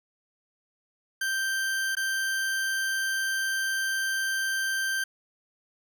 40% pulse tone with dropouts, 1568 Hz, G6, in tune, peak -25 dBFS, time 1.21-5.04 s, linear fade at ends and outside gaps 5 ms, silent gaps 1.952-1.968 s, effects none

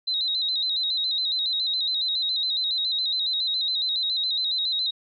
sine tone with vibrato, 3918 Hz, B7, 15 cents flat, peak -22 dBFS, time 0.07-4.91 s, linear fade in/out 10 ms, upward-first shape square, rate 7.2 Hz, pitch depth 60 cents each way, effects MP3 64 kbps

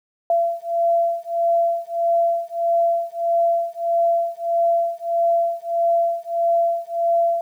sine beating tone pair, 678 / 679.6 Hz, E5 / F5, +49 / -47 cents, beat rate 1.6 Hz, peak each -20 dBFS, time 0.3-7.41 s, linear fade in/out 2 ms, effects 9-bit

